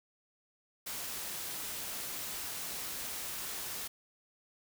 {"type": "noise", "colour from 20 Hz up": "white", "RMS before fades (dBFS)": -40, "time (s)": [0.86, 3.88], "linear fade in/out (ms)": 10, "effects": []}